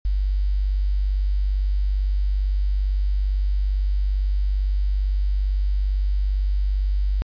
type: tone with quantisation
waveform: sine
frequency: 48.85 Hz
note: G1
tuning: 5 cents flat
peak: -18 dBFS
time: 0.05-7.22 s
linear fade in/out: 0 ms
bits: 8
effects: resampled to 11025 Hz